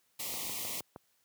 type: band-stop noise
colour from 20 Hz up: white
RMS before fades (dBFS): -38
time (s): 0.19-0.81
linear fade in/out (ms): 10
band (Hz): 1200 to 1900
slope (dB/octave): 96
type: click train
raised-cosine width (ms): 1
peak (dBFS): -30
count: 5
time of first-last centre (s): 0.34-0.961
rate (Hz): 6.44
effects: white hiss -73 dBFS RMS until 1.24 s + high-pass 80 Hz 12 dB/octave